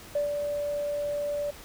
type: tone with ADSR envelope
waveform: sine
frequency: 582 Hz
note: D5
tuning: 16 cents flat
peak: -22 dBFS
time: 0.15-1.51 s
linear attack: 6 ms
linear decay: 130 ms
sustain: -5 dB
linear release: 10 ms
effects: tanh soft clip ceiling -18 dBFS + pink hiss -47 dBFS RMS until 1.64 s